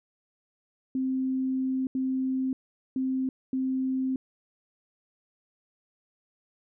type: tone bursts at uneven times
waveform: sine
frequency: 261.6 Hz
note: C4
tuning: in tune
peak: -25 dBFS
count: 4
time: 0.95-1.87 / 1.95-2.53 / 2.96-3.29 / 3.53-4.16 s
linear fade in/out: 2 ms
effects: none